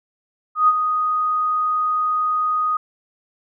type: tone with ADSR envelope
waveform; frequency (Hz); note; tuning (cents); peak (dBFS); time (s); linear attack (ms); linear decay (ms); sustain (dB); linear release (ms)
sine; 1244.5; D#6; 0; -9; 0.55-2.77; 130; 41; -8; 4
effects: none